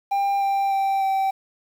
triangle tone with pitch steps, 796 / 788.7 / 781.4 / 774.2 Hz, G5 / G5 / G5 / G5, +26 / +10 / -6 / -22 cents, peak -17 dBFS, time 0.11-1.31 s, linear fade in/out 10 ms, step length 300 ms, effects 8-bit

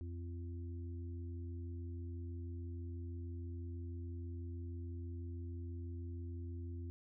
harmonic tone, 86.2 Hz, F2, 22 cents flat, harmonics 1 / 3 / 4, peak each -42 / -53 / -55 dBFS, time 0.01-6.9 s, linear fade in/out 0 ms, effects none

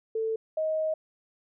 sine tone pair in turn, 444.5 / 628.6 Hz, A4 / D#5, +18 / +18 cents, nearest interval tritone, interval 600 cents, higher second, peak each -26 / -25 dBFS, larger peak second, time 0.15-0.36 / 0.57-0.94 s, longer second, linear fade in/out 5 ms, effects none

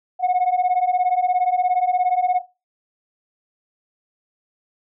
sine beating tone pair, 718 / 735 Hz, F5 / F#5, +48 / -12 cents, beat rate 17 Hz, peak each -19 / -16 dBFS, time 0.19-2.42 s, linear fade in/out 50 ms, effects noise-tail reverb RT60 0.3 s tail -21 dB re dry + tanh soft clip ceiling -13 dBFS

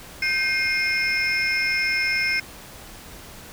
sine tone cluster, 1556 / 2129 / 2471 / 5280 Hz, G6 / C7 / D#7 / E8, -13 / +30 / -13 / +2 cents, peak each -27 / -21 / -27 / -27 dBFS, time 0.22-2.4 s, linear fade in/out 5 ms, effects tanh soft clip ceiling -14 dBFS + pink hiss -42 dBFS RMS until 3.52 s

